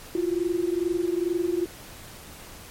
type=tone pair together; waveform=sine; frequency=339.4 / 361.7 Hz; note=F4 / F#4; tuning=-49 / -39 cents; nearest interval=minor second; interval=110 cents; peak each=-25 / -26 dBFS; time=0.15-1.66 s; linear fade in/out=2 ms; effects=pink hiss -44 dBFS RMS until 2.7 s + MP3 64 kbps